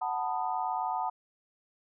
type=chord; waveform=sine; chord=B dominant seventh; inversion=second; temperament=just; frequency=740.8 / 889 / 987.8 / 1234.7 Hz; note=F#5 / A5 / B5 / D#6; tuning=+2 / +18 / 0 / -14 cents; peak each=-33 / -33 / -36 / -39 dBFS; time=0.01-1.1 s; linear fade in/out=10 ms; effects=none